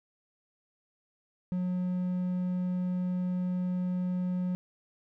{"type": "tone", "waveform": "triangle", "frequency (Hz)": 181.1, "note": "F#3", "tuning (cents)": -37, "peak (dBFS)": -26, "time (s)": [1.52, 4.55], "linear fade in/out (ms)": 0, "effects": []}